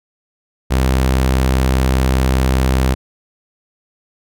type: tone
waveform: sawtooth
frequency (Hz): 65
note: C2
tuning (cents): -11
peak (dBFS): -8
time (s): 0.7-2.95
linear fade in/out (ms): 20
effects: none